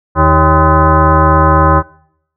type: tone with frequency modulation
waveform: sine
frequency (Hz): 554.4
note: C#5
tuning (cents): 0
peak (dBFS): -5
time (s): 0.15-1.83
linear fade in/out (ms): 50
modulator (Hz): 237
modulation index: 3.2
effects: noise-tail reverb RT60 0.7 s tail -22 dB re dry